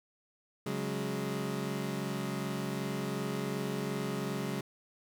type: chord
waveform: 25% pulse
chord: C# suspended fourth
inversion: none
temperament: equal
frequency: 138.59 / 185 / 207.7 Hz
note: C#3 / F#3 / G#3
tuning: 0 / 0 / 0 cents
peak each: -34 dBFS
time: 0.66-4.61 s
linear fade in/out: 5 ms
effects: none